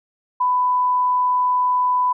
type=tone; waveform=sine; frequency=997 Hz; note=B5; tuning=16 cents sharp; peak=-15 dBFS; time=0.4-2.13 s; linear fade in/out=10 ms; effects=none